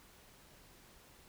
silence, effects pink hiss -61 dBFS RMS until 1.28 s

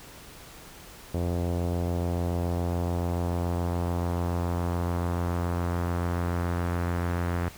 sawtooth tone with low-pass filter sweep, 87 Hz, F2, 6 cents flat, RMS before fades -28 dBFS, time 1.14-7.49 s, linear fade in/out 5 ms, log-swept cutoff 590 to 1700 Hz, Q 1.5, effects pink hiss -47 dBFS RMS until 7.57 s

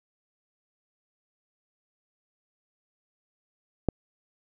click, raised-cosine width 2 ms, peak -9 dBFS, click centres 3.887 s, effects none

